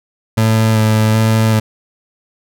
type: tone with vibrato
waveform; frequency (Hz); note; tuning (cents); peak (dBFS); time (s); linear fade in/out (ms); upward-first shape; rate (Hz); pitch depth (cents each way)
30% pulse; 110; A2; 0; -7; 0.37-1.6; 10; square; 1.3; 14
effects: none